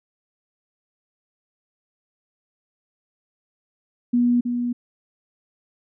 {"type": "tone with echo", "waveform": "sine", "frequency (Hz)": 242.2, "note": "B3", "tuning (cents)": -34, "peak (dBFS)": -15, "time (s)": [4.13, 4.41], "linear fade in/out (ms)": 10, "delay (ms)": 320, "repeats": 1, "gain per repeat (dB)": -6, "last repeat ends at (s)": 4.73, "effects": []}